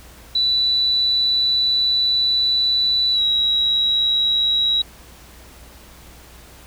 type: tone with pitch glide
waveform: sine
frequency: 3967 to 3861 Hz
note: B7 to B7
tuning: +7 to -40 cents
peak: -15 dBFS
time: 0.35-4.82 s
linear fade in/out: 5 ms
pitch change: -47 cents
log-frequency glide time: 3.12-3.22 s
effects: added 60 Hz sine -45 dBFS peak until 6.66 s + pink hiss -45 dBFS RMS until 6.66 s